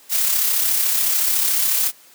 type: noise with amplitude modulation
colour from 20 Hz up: blue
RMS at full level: -17 dBFS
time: 0.09-1.92 s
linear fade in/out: 50 ms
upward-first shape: sine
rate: 33.9 Hz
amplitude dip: 35%
effects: white hiss -49 dBFS RMS until 2.14 s + high-pass 200 Hz 12 dB/octave